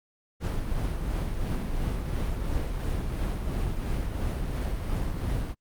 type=noise with tremolo; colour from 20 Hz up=brown; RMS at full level=-27 dBFS; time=0.4-5.55 s; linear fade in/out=50 ms; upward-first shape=triangle; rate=2.9 Hz; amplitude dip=40%; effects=Opus 48 kbps